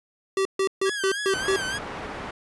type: tone bursts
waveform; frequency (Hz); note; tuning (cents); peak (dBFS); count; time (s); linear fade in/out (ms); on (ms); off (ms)
square; 386.4; G4; -25; -21; 6; 0.37-1.562; 2; 82; 140
type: tone with vibrato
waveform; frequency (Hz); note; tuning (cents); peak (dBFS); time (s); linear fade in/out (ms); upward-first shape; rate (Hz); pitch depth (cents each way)
sawtooth; 1600; G6; +35; -24; 0.85-1.79; 20; sine; 3.4; 91
type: low-pass noise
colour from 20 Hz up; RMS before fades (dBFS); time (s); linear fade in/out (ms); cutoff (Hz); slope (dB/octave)
white; -35; 1.33-2.31; 5; 1300; 12
effects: resampled to 24000 Hz